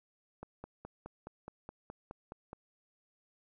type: click train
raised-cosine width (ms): 1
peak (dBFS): -30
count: 11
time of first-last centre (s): 0.43-2.531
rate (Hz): 4.76
effects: none